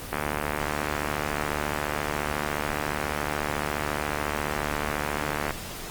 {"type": "click train", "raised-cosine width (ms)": 0.5, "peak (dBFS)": -11, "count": 400, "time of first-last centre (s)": [0.13, 5.507], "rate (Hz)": 74.2, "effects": ["pink hiss -37 dBFS RMS until 5.9 s", "Opus 24 kbps"]}